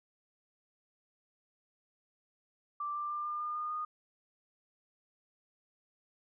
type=tone with pitch steps; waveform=sine; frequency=1174.7 / 1183.6 / 1192.5 / 1201.5 / 1210.5 / 1219.6 / 1228.8 Hz; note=D6 / D6 / D6 / D6 / D#6 / D#6 / D#6; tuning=0 / +13 / +26 / +39 / -48 / -35 / -22 cents; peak=-34 dBFS; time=2.8-3.85 s; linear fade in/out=5 ms; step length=150 ms; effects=none